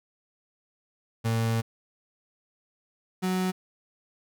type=tone pair in turn; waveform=35% pulse; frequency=113.8 / 185.17 Hz; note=A#2 / F#3; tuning=-41 / +2 cents; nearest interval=minor sixth; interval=843 cents; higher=second; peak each=-22 / -23 dBFS; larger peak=first; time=1.24-1.62 / 3.22-3.52 s; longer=first; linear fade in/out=20 ms; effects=none